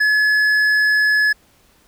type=tone with hard clipping; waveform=triangle; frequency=1705 Hz; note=G#6; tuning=45 cents sharp; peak=-14 dBFS; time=0-1.33 s; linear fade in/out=10 ms; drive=9 dB; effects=pink hiss -55 dBFS RMS until 1.87 s